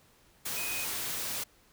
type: tone in noise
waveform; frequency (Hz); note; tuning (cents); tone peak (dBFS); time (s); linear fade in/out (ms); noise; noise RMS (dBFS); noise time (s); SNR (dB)
sine; 2500; D#7; +8; -37; 0.56-0.85; 10; white; -35; 0.45-1.44; -5
effects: pink hiss -63 dBFS RMS until 1.72 s